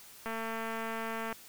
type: click train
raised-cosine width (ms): 0.5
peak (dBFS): -23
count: 241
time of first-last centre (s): 0.26-1.327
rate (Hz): 225
effects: white hiss -53 dBFS RMS until 1.48 s